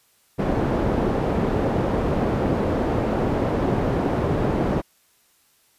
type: low-pass noise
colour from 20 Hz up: white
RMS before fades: -22 dBFS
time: 0.38-4.82 s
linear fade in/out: 20 ms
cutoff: 480 Hz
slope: 12 dB/octave
effects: white hiss -61 dBFS RMS until 5.78 s + resampled to 32000 Hz